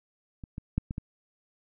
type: clicks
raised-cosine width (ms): 5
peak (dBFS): -28 / -24 / -13 / -21 / -21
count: 5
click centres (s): 0.438 / 0.581 / 0.78 / 0.909 / 0.981
effects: none